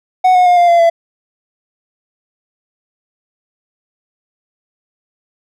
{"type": "tone with pitch steps", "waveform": "triangle", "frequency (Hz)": [740, 726, 712.3, 698.9, 685.7, 672.7], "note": ["F#5", "F#5", "F5", "F5", "F5", "E5"], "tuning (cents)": [0, -33, 34, 1, -32, 35], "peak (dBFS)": -4, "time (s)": [0.24, 0.9], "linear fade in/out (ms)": 10, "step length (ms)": 110, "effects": []}